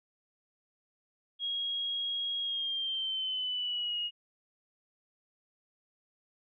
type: tone with pitch glide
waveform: sine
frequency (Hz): 3287 to 2878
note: G#7 to F#7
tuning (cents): -19 to -49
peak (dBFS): -31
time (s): 1.39-4.11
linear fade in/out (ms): 50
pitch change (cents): -230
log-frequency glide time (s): 2.41-3.99
effects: none